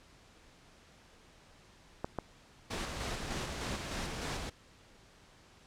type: clicks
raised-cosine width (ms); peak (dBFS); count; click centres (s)
1; -20; 2; 2.045 / 2.187
type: noise with tremolo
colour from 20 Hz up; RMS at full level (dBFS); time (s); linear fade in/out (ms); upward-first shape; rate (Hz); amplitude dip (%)
pink; -37; 2.7-4.5; 10; square; 3.3; 30
effects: pink hiss -60 dBFS RMS until 5.66 s + low-pass 7000 Hz 12 dB/octave